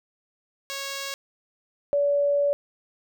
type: tone pair in turn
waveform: 5% pulse / sine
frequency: 551 / 572.3 Hz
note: C#5 / D5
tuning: -11 / -45 cents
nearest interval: minor second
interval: 66 cents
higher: second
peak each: -19 dBFS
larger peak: neither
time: 0.7-1.14 / 1.93-2.53 s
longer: second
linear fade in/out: 0 ms
effects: none